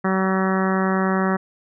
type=harmonic tone; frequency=189.7 Hz; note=F#3; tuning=43 cents sharp; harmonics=1 / 2 / 3 / 4 / 5 / 6 / 7 / 8 / 9 / 10; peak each=-20 / -25 / -29 / -29 / -31 / -29 / -29 / -33 / -32 / -33 dBFS; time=0.04-1.37 s; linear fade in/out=10 ms; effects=none